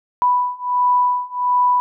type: beating tone pair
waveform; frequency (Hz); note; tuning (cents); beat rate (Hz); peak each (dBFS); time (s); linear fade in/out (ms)
sine; 987.8 / 989.2; B5 / B5; 0 / +3; 1.4; -18 / -17; 0.22-1.8; 0
effects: none